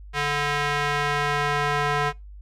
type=tone with band-pass filter sweep; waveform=square; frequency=145.6 Hz; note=D3; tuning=15 cents flat; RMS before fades=-24 dBFS; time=0.13-2.13 s; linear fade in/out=50 ms; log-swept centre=2000 to 1300 Hz; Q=0.92; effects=noise-tail reverb RT60 0.2 s tail -22 dB re dry + added 50 Hz sine -39 dBFS peak until 2.41 s